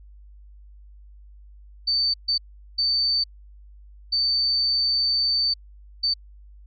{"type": "tone bursts at uneven times", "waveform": "sine", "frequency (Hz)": 4564, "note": "C#8", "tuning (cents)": 50, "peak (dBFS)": -19, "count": 5, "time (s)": [[1.87, 2.14], [2.28, 2.38], [2.78, 3.24], [4.12, 5.54], [6.03, 6.14]], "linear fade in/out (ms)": 10, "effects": ["added 50 Hz sine -44 dBFS peak until 6.66 s"]}